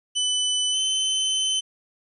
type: tone with pitch glide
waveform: sawtooth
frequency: 3000 to 3056 Hz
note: F#7 to G7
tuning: +23 to -45 cents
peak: -18 dBFS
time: 0.15-1.61 s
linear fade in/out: 20 ms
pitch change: +32 cents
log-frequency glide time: 0.72-0.77 s
effects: resampled to 24000 Hz + 10-bit